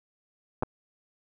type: clicks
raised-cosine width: 1 ms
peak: -14 dBFS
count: 2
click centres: 0.625 / 0.633 s
effects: none